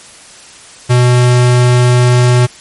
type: tone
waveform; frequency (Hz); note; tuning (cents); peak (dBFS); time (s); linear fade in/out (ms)
square; 123.47; B2; 0; -6; 0.89-2.47; 20
effects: white hiss -36 dBFS RMS until 2.6 s + MP3 48 kbps